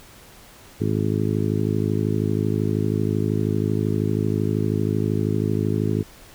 harmonic tone, 52.8 Hz, G#1, 29 cents sharp, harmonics 2 / 3 / 4 / 5 / 6 / 7 / 8, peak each -24 / -26 / -27 / -28 / -29 / -29 / -30 dBFS, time 0.8-6.03 s, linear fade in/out 10 ms, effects pink hiss -47 dBFS RMS until 6.34 s

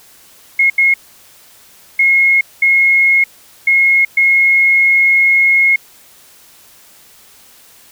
sine tone bursts at uneven times, 2161 Hz, C#7, 45 cents flat, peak -7 dBFS, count 6, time 0.59-0.7 / 0.78-0.94 / 1.99-2.41 / 2.62-3.24 / 3.67-4.05 / 4.17-5.76 s, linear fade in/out 5 ms, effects white hiss -44 dBFS RMS until 7.91 s

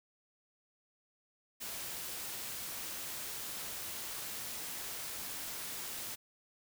white noise, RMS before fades -42 dBFS, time 1.6-6.16 s, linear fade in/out 20 ms, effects none

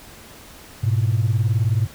sine beating tone pair, 103.83 / 122.83 Hz, G#2 / B2, 0 / -9 cents, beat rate 19 Hz, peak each -17 / -19 dBFS, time 0.83-1.87 s, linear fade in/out 10 ms, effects tanh soft clip ceiling -11 dBFS + pink hiss -43 dBFS RMS until 1.94 s

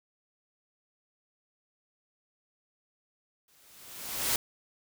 white noise with exponential growth, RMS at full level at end -26 dBFS, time 3.48-4.36 s, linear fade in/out 2 ms, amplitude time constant 190 ms, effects none

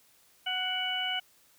harmonic tone with a mistuned harmonic, 740 Hz, F#5, in tune, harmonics 1 / 2 / 3 / 4, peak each -37 / -37 / -37 / -31 dBFS, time 0.46-1.2 s, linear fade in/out 10 ms, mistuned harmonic 3, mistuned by +24 cents, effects white hiss -63 dBFS RMS until 1.58 s

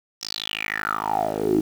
10% pulse tone with band-pass filter sweep, 53.1 Hz, G#1, 39 cents sharp, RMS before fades -25 dBFS, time 0.21-1.61 s, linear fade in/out 10 ms, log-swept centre 5600 to 310 Hz, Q 8.6, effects 7-bit

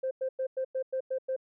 sine tone bursts, 523.3 Hz, C5, in tune, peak -27 dBFS, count 8, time 0.03-1.364 s, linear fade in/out 10 ms, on 81 ms, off 98 ms, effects tanh soft clip ceiling -24 dBFS

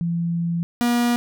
sine / 45% pulse tone pair in turn, 169.6 / 239.9 Hz, E3 / A#3, +50 / +50 cents, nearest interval tritone, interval 600 cents, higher second, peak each -20 / -17 dBFS, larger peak second, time 0.01-0.63 / 0.81-1.16 s, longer first, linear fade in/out 0 ms, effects none

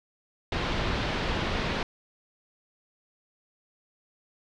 pink low-pass noise, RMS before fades -29 dBFS, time 0.52-1.83 s, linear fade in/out 2 ms, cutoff 4200 Hz, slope 24 dB/octave, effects none

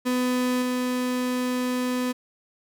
35% pulse tone with level steps, 250.6 Hz, B3, 25 cents sharp, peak -20 / -22 dBFS, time 0.05-2.13 s, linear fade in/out 20 ms, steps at 0.62 s, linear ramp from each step 2 ms, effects none

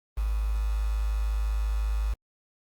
sine tone with quantisation, 52.8 Hz, G#1, 29 cents sharp, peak -24 dBFS, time 0.17-2.14 s, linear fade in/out 10 ms, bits 7, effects Opus 24 kbps

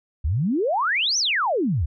sine exponential two-way sweep, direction up then down, 65.41 to 6240 to 65.41 Hz, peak -19 dBFS, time 0.24-1.86 s, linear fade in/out 10 ms, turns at 1.18 s, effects none

